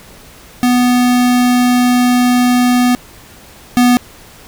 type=tone pair in turn; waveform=square; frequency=246.9 / 245.8 Hz; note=B3 / B3; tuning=0 / -8 cents; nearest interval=unison; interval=8 cents; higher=first; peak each=-9 / -7 dBFS; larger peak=second; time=0.63-2.95 / 3.77-3.97 s; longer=first; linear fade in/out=0 ms; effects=pink hiss -39 dBFS RMS until 4.47 s